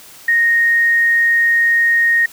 sine tone, 1861 Hz, A#6, 3 cents flat, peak -10 dBFS, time 0.28-2.26 s, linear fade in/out 5 ms, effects white hiss -40 dBFS RMS until 2.32 s

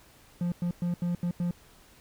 triangle tone bursts at uneven times, 174.61 Hz, F3, in tune, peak -24 dBFS, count 6, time 0.41-0.52 / 0.62-0.71 / 0.82-0.94 / 1.02-1.15 / 1.23-1.31 / 1.4-1.51 s, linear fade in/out 2 ms, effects pink hiss -57 dBFS RMS until 2 s

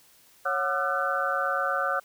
sine tone cluster, 553 / 731 / 1201 / 1358 / 1506 Hz, C#5 / F#5 / D6 / F6 / F#6, -4 / -21 / +38 / -49 / +30 cents, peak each -31 / -32 / -30 / -30 / -30 dBFS, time 0.45-2 s, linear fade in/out 10 ms, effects white hiss -58 dBFS RMS until 2.04 s

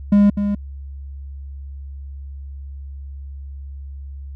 triangle tone with echo, 203.6 Hz, G#3, 34 cents flat, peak -7 dBFS, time 0.12-0.3 s, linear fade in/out 5 ms, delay 250 ms, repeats 1, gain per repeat -8 dB, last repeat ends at 0.55 s, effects added 69 Hz sine -30 dBFS peak until 4.35 s

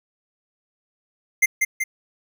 square tone with echo, 2093 Hz, C7, in tune, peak -13 dBFS, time 1.42-1.46 s, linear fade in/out 10 ms, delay 190 ms, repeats 2, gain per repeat -4 dB, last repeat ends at 1.84 s, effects none

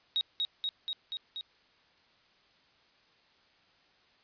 sine tone with echo, 3782 Hz, A#7, 24 cents sharp, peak -26 dBFS, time 0.16-0.21 s, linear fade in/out 0 ms, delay 240 ms, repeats 5, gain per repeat -2 dB, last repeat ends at 1.41 s, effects white hiss -65 dBFS RMS until 4.23 s + resampled to 11025 Hz

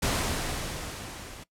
pink noise with level ramp, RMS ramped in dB -26 to -44 dBFS, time 0.02-1.44 s, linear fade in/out 10 ms, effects noise-tail reverb RT60 0.1 s tail -19 dB re dry + low-pass 11000 Hz 12 dB/octave

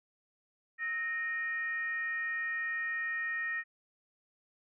sine tone with frequency modulation, 1857 Hz, A#6, 7 cents flat, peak -32 dBFS, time 0.78-3.64 s, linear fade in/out 50 ms, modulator 556 Hz, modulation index 0.4, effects none

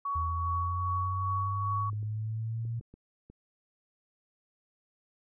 sine tone with tremolo, 1122 Hz, C#6, 21 cents sharp, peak -29 dBFS, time 0.05-1.9 s, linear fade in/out 5 ms, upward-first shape sine, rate 2.5 Hz, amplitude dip 35%
sine linear sweep, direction up, 80.9 to 116.8 Hz, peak -31 dBFS, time 0.15-2.8 s, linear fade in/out 10 ms
clicks, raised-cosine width 3 ms, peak -38 dBFS, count 6, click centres 1.931 / 2.029 / 2.652 / 2.81 / 2.94 / 3.3 s
effects none

